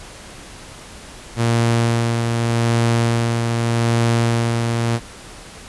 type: tone with tremolo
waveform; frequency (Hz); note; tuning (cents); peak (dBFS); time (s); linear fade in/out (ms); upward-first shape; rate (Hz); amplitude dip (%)
sawtooth; 116.54; A#2; 0; -10; 1.36-5; 50; sine; 0.83; 35
effects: pink hiss -38 dBFS RMS until 5.68 s + resampled to 24000 Hz